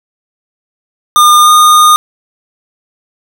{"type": "tone with pitch glide", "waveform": "square", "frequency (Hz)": [1211, 1225.1], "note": ["D#6", "D#6"], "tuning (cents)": [-47, -27], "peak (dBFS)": -3, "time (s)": [1.16, 1.96], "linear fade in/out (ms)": 0, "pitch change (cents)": 20, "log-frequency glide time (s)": [1.42, 1.5], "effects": []}